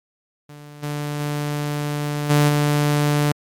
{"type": "tone with level steps", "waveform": "sawtooth", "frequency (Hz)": 147.1, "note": "D3", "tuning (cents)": 3, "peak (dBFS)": [-34, -20, -18, -9, -12], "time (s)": [0.49, 3.32], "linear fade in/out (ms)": 5, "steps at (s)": [0.82, 1.19, 2.29, 2.48], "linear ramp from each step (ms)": 20, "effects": ["MP3 96 kbps"]}